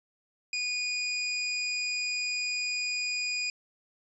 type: tone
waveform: 25% pulse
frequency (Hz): 2460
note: D#7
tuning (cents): -20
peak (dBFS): -25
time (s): 0.53-3.5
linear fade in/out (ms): 2
effects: resampled to 24000 Hz